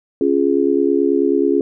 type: chord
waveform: sine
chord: Db major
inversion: none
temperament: just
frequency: 277.2 / 346.5 / 415.8 Hz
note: Db4 / F4 / Ab4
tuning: 0 / -14 / +2 cents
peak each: -17 dBFS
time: 0.21-1.61 s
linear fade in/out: 2 ms
effects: none